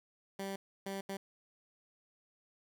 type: tone bursts at uneven times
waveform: 15% pulse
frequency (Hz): 195.3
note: G3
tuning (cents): -6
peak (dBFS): -32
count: 3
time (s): 0.39-0.56 / 0.86-1.01 / 1.09-1.17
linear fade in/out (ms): 5
effects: none

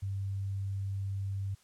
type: tone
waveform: sine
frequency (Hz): 98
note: G2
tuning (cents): 0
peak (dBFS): -32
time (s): 0.02-1.55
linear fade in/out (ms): 10
effects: white hiss -65 dBFS RMS until 1.63 s + low-pass 10000 Hz 12 dB/octave

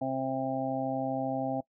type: harmonic tone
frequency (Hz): 132.6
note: C3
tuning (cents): +23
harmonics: 1 / 2 / 4 / 5 / 6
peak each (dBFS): -40 / -33 / -37 / -34 / -35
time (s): 0.01-1.61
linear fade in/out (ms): 10
effects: noise-tail reverb RT60 0.1 s tail -22 dB re dry

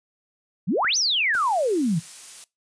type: exponential two-way sweep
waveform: sine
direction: up then down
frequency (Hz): 145.8 to 6272 to 145.8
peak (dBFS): -19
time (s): 0.67-2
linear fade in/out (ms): 20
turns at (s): 0.97
type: clicks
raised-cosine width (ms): 0.5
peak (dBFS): -22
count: 2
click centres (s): 0.847 / 1.351
type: noise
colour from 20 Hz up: blue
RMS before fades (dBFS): -38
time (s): 1.34-2.44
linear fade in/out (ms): 0
effects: noise-tail reverb RT60 0.2 s tail -21 dB re dry + resampled to 22050 Hz

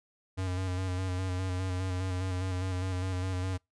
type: tone with vibrato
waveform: square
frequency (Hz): 92.5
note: F#2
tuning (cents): 0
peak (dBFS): -31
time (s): 0.37-3.58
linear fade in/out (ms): 20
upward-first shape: square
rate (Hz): 4.9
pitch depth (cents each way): 29
effects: noise-tail reverb RT60 0.2 s tail -26 dB re dry + resampled to 22050 Hz

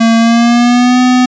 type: tone with pitch glide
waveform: square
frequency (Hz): 227.8 to 251.3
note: A#3 to B3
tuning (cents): -40 to +30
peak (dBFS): -6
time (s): 0-1.26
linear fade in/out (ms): 10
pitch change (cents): +170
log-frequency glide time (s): 0.17-1
effects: resampled to 16000 Hz

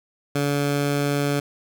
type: tone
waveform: 15% pulse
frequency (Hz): 143.2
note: D3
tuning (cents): -43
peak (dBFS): -14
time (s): 0.35-1.4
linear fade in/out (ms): 5
effects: none

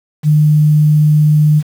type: tone with quantisation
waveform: sine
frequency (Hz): 151.3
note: D#3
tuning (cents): -48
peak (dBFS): -6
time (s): 0.23-1.63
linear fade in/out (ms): 50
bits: 6
effects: none

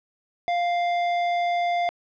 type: tone with hard clipping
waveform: triangle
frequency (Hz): 698.5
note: F5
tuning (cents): 0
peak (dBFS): -23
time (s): 0.48-1.89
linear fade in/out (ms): 0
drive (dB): 16
effects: low-pass 4000 Hz 12 dB/octave

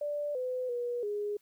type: tone with pitch steps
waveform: sine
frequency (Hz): 586 / 506 / 483.1 / 413.9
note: D5 / B4 / B4 / G#4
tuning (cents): -4 / +42 / -38 / -6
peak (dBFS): -31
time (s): 0.01-1.37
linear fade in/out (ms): 5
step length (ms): 340
effects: white hiss -70 dBFS RMS until 1.41 s

